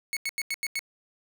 sawtooth tone bursts, 2204 Hz, C#7, 11 cents flat, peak -24 dBFS, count 6, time 0.13-0.792 s, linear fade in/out 0 ms, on 37 ms, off 88 ms, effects none

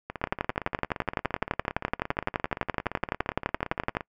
two click trains, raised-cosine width 0.5 ms, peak -9 / -18 dBFS, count 45 / 69, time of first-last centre 0.24-3.969 / 0.1-4.008 s, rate 11.8 / 17.4 Hz, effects noise-tail reverb RT60 0.1 s tail -25 dB re dry

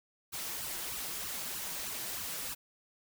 white noise with flanger, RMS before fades -39 dBFS, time 0.32-2.55 s, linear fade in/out 20 ms, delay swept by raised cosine 0.68 to 6.28 ms, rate 3.2 Hz, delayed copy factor +0.8, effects none

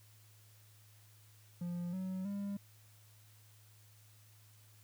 triangle tone with pitch steps, 174.61 / 187.14 / 200.6 Hz, F3 / F#3 / G3, 0 / +20 / +40 cents, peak -35 dBFS, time 1.61-2.57 s, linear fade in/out 5 ms, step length 320 ms, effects added 106 Hz sine -61 dBFS peak until 4.83 s + white hiss -66 dBFS RMS until 4.83 s

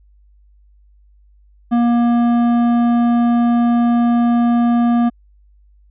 sine tone with hard clipping, 237.4 Hz, A#3, 32 cents sharp, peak -13 dBFS, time 1.71-5.1 s, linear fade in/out 20 ms, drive 10 dB, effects added 50 Hz sine -47 dBFS peak until 5.9 s + resampled to 8000 Hz

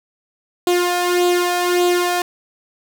sawtooth tone with flanger, 354.6 Hz, F4, 26 cents sharp, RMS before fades -17 dBFS, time 0.67-2.22 s, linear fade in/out 2 ms, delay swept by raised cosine 0.26 to 1.26 ms, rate 1.7 Hz, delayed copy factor +0.6, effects none

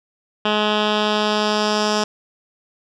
10% pulse tone with low-pass filter sweep, 211.4 Hz, G#3, 31 cents sharp, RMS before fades -19 dBFS, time 0.45-2.04 s, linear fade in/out 5 ms, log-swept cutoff 3100 to 5700 Hz, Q 2.5, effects none

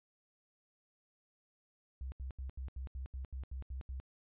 sine tone bursts, 65.41 Hz, C2, in tune, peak -39 dBFS, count 11, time 2.01-4 s, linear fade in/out 0 ms, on 110 ms, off 78 ms, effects resampled to 8000 Hz

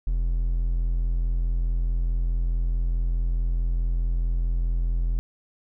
triangle tone, 42.34 Hz, E1, 47 cents sharp, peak -19 dBFS, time 0.07-5.19 s, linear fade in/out 0 ms, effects none

